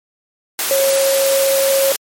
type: tone in noise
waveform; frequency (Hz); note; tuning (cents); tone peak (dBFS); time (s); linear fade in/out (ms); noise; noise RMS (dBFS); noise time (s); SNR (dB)
sine; 545; C#5; -29; -12; 0.71-1.92; 0; white; -19; 0.59-1.96; +4
effects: high-pass 300 Hz 12 dB/octave + MP3 64 kbps